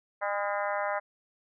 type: harmonic tone with a mistuned harmonic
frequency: 202.6 Hz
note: G#3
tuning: 43 cents flat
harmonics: 3 / 4 / 5 / 6 / 7 / 8 / 9 / 10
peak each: -32 / -34 / -36 / -38 / -39 / -40 / -41 / -42 dBFS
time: 0.21-1 s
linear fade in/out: 20 ms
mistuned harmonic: 6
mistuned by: +44 cents
effects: none